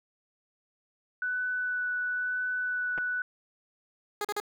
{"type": "tone with vibrato", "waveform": "sine", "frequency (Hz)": 1489, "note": "F#6", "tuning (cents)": 11, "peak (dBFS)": -28, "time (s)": [1.22, 3.22], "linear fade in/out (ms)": 2, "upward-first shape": "sine", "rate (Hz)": 1, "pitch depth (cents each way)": 9}
{"type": "clicks", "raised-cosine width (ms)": 0.5, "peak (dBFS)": -23, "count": 2, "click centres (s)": [2.978, 2.984]}
{"type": "tone bursts", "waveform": "15% pulse", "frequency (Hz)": 414.3, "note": "G#4", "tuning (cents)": -4, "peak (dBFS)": -23, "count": 3, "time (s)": [4.21, 4.401], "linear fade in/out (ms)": 2, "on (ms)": 37, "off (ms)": 40}
{"effects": []}